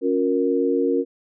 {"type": "chord", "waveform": "sine", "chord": "Bb minor", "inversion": "first", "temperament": "equal with one note detuned", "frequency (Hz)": [277.2, 358.2, 466.2], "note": ["Db4", "F4", "Bb4"], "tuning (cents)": [0, 44, 0], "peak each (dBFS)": [-22, -23, -21], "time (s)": [0.01, 1.05], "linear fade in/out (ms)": 50, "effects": []}